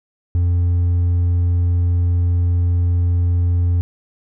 sine tone with hard clipping, 87.5 Hz, F2, 4 cents sharp, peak -14 dBFS, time 0.35-3.81 s, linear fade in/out 0 ms, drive 2 dB, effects none

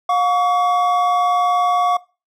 triangle tone pair together, 714 / 1130.3 Hz, F5 / C#6, +38 / +33 cents, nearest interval minor sixth, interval 795 cents, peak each -15 dBFS, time 0.09-1.97 s, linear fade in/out 5 ms, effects noise-tail reverb RT60 0.3 s tail -20 dB re dry

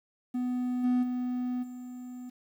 triangle tone with level steps, 249 Hz, B3, 14 cents sharp, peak -26 / -21 / -27 / -37 dBFS, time 0.34-2.3 s, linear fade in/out 10 ms, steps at 0.83 / 1.02 / 1.62 s, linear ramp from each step 20 ms, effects 10-bit

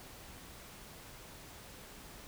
silence, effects pink hiss -52 dBFS RMS until 2.27 s

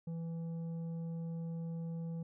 sine tone with tanh clipping, 165.8 Hz, E3, 10 cents sharp, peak -39 dBFS, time 0.07-2.23 s, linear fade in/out 5 ms, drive 7 dB, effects none

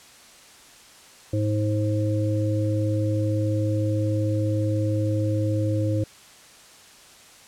harmonic tone, 105.8 Hz, G#2, 33 cents sharp, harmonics 1 / 3 / 5, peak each -22 / -27 / -29 dBFS, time 1.33-6.04 s, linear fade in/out 5 ms, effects white hiss -49 dBFS RMS until 7.47 s + low-pass 9000 Hz 12 dB/octave

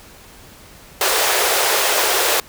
pink high-pass noise, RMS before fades -17 dBFS, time 1.01-2.4 s, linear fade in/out 2 ms, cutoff 390 Hz, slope 48 dB/octave, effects pink hiss -43 dBFS RMS until 2.48 s

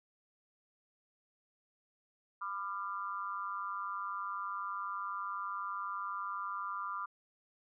sine tone with amplitude modulation, 1192 Hz, D6, 25 cents sharp, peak -32 dBFS, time 2.41-7.06 s, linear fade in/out 10 ms, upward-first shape sine, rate 192 Hz, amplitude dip 100%, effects none

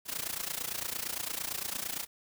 white noise with amplitude modulation, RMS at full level -33 dBFS, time 0.05-2.07 s, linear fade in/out 50 ms, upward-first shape sine, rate 28.8 Hz, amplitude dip 85%, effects none

